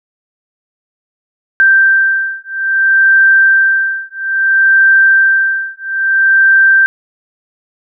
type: beating tone pair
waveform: sine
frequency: 1568 / 1568.6 Hz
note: G6 / G6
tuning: 0 / +1 cents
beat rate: 0.6 Hz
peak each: -10 dBFS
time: 1.6-6.86 s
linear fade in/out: 0 ms
effects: none